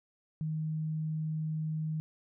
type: tone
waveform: sine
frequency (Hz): 156.5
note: D#3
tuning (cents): +10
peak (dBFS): -31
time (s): 0.41-2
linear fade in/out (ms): 0
effects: none